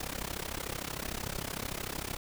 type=noise with amplitude modulation; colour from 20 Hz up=pink; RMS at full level=-34 dBFS; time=0-2.17 s; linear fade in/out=5 ms; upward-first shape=sine; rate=33.3 Hz; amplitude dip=90%; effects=none